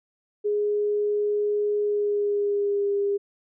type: tone with pitch glide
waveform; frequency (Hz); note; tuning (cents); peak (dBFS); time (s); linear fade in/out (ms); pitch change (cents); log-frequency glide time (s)
sine; 415.3 to 402.8; G#4 to G4; 0 to +47; -21; 0.44-3.18; 20; -53; 1.81-2.91
effects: none